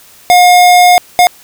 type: tone bursts at uneven times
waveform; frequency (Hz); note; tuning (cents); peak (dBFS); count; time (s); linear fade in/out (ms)
square; 716; F5; +43; -3; 2; 0.3-0.98 / 1.19-1.27; 0
effects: white hiss -40 dBFS RMS until 1.43 s